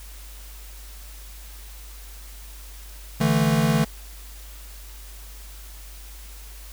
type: chord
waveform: square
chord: D suspended second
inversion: none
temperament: equal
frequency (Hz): 146.83 / 164.81 / 220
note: D3 / E3 / A3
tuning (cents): 0 / 0 / 0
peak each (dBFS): -23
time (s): 3.2-3.85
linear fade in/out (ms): 10
effects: added 50 Hz sine -39 dBFS peak until 6.72 s + white hiss -46 dBFS RMS until 6.72 s